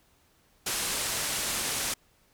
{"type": "low-pass noise", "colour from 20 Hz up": "white", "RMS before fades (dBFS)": -31, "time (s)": [0.66, 1.94], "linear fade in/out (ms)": 5, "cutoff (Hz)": 11000, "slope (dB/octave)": 24, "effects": ["pink hiss -65 dBFS RMS until 2.33 s"]}